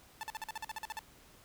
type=tone bursts; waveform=sawtooth; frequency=880 Hz; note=A5; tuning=in tune; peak=-34 dBFS; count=12; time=0.21-0.991 s; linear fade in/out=0 ms; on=22 ms; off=47 ms; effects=pink hiss -60 dBFS RMS until 1.44 s